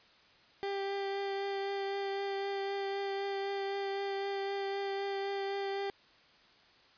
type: tone with vibrato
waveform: 30% pulse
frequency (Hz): 395.2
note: G4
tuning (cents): +14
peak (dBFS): -31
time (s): 0.63-5.9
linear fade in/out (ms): 0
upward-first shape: triangle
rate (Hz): 3.9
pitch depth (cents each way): 14
effects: white hiss -62 dBFS RMS until 6.97 s + resampled to 11025 Hz